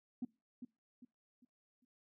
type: tone with echo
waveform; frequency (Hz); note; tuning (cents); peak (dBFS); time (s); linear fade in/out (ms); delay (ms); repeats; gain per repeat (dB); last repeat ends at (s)
sine; 246.8; B3; -1; -35; 0.22-0.25; 5; 400; 4; -9; 1.85
effects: noise-tail reverb RT60 0.3 s tail -25 dB re dry + tanh soft clip ceiling -33 dBFS

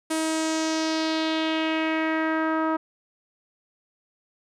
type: tone with low-pass filter sweep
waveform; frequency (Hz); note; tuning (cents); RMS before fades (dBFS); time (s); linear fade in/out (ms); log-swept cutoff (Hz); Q
sawtooth; 318.3; D#4; +39; -25; 0.1-2.77; 10; 9800 to 1200; 2.5
effects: none

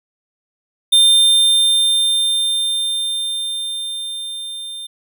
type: tone with level ramp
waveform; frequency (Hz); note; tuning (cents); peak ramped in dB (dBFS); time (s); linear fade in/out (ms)
square; 3600; A7; +39; -8 to -28; 0.92-4.87; 10
effects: none

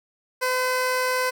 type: tone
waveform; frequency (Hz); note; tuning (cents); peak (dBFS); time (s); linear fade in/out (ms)
15% pulse; 509; C5; -48; -15; 0.41-1.31; 20
effects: none

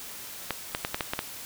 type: clicks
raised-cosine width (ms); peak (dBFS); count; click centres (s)
0.3; -11; 7; 0.507 / 0.749 / 0.849 / 0.945 / 1.008 / 1.135 / 1.191
effects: white hiss -41 dBFS RMS until 1.45 s

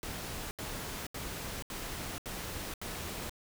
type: noise bursts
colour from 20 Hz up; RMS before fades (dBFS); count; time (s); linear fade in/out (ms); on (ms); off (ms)
pink; -40; 6; 0.03-3.295; 0; 480; 77
effects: none

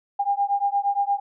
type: beating tone pair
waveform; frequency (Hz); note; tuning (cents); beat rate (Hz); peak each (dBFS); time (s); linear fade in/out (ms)
sine; 800 / 808.6; G5 / G#5; +35 / -46; 8.6; -23; 0.19-1.2; 10
effects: none

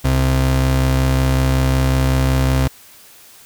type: tone pair together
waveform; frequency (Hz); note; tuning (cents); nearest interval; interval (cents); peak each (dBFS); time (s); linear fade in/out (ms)
35% pulse; 65.41 / 130.82; C2 / C3; 0 / 0; octave; 1200; -14 / -17; 0.04-2.68; 10
effects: white hiss -44 dBFS RMS until 3.45 s

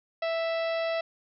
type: harmonic tone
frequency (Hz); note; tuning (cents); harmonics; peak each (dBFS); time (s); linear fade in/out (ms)
659.3; E5; 0; 1 / 2 / 3 / 4 / 5 / 6 / 7 / 8; -27 / -39 / -38 / -40 / -45 / -45 / -49 / -49; 0.22-1.01; 5
effects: none

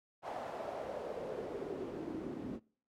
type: noise with band-pass filter sweep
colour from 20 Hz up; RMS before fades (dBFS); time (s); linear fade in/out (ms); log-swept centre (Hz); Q
pink; -42; 0.22-2.6; 50; 750 to 270; 3.2
effects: noise-tail reverb RT60 0.5 s tail -25 dB re dry

